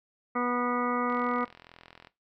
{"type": "harmonic tone", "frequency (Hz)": 244.7, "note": "B3", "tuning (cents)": -16, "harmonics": [1, 2, 3, 4, 5, 6, 8, 9], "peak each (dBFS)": [-31, -33, -37, -36, -31, -41, -40, -43], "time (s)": [0.35, 1.45], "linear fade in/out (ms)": 10}
{"type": "click train", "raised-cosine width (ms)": 0.3, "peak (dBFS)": -32, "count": 42, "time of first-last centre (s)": [1.1, 2.072], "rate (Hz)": 42.2}
{"effects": ["noise-tail reverb RT60 0.2 s tail -17 dB re dry"]}